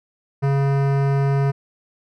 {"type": "tone with hard clipping", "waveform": "sine", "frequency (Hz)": 138.59, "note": "C#3", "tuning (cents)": 0, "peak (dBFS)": -18, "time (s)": [0.42, 1.52], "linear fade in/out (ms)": 20, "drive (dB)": 18, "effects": []}